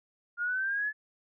sine linear sweep, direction up, 1405 to 1731 Hz, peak -28 dBFS, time 0.37-0.93 s, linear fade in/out 50 ms, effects none

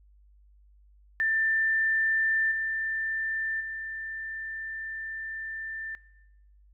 sine tone with level steps, 1782 Hz, A6, 22 cents sharp, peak -23 / -28 / -34 dBFS, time 1.2-5.95 s, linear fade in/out 0 ms, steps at 2.51 / 3.6 s, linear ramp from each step 10 ms, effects noise-tail reverb RT60 1.0 s tail -21 dB re dry + added 50 Hz sine -55 dBFS peak until 6.73 s

